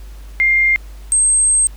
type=tone pair in turn; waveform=sine; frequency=2111 / 8376 Hz; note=C7 / C9; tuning=+15 / +1 cents; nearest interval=2 octaves; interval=2386 cents; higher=second; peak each=-10 dBFS; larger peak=neither; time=0.4-0.76 / 1.12-1.67 s; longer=second; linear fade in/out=0 ms; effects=added 50 Hz sine -31 dBFS peak until 1.76 s + pink hiss -47 dBFS RMS until 1.76 s